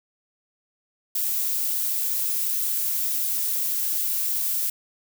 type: noise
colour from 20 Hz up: violet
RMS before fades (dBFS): -25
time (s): 1.15-4.7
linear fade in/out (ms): 5
effects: none